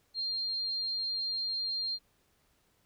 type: tone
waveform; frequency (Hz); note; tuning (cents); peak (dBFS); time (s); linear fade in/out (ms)
sine; 4198; C8; +5; -31; 0.14-1.99; 50
effects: pink hiss -71 dBFS RMS until 2.85 s